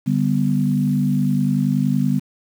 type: chord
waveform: sine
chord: G major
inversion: second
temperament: equal with one note detuned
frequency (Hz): 145.65 / 196 / 246.9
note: D3 / G3 / B3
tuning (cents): -14 / 0 / 0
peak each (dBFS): -20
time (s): 0.06-2.2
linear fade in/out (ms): 20
effects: 7-bit